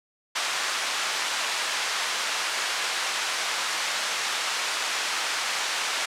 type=band-pass noise; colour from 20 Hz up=pink; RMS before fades=-28 dBFS; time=0.35-6.06 s; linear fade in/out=10 ms; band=1100 to 7100 Hz; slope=12 dB/octave; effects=low-pass 11000 Hz 12 dB/octave